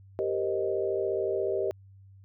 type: chord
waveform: sine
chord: C minor seventh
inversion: second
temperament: equal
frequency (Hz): 392 / 466.2 / 523.3 / 622.3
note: G4 / Bb4 / C5 / Eb5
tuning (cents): 0 / 0 / 0 / 0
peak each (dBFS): -29 / -33 / -35 / -32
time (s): 0.19-1.71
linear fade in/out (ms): 0
effects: added 97 Hz sine -50 dBFS peak until 2.24 s